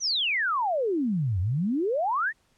sine exponential two-way sweep, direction down then up, 6272 to 85.5 to 1932 Hz, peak -23 dBFS, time 0-2.33 s, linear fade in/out 50 ms, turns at 1.4 s, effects pink hiss -67 dBFS RMS until 2.57 s + low-pass 10000 Hz 12 dB/octave

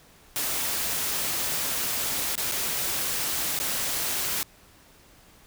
white noise with dropouts, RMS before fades -28 dBFS, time 0.36-4.43 s, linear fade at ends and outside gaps 0 ms, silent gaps 2.354-2.378 / 2.514-2.52 / 3.59-3.6 s, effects pink hiss -55 dBFS RMS until 5.46 s

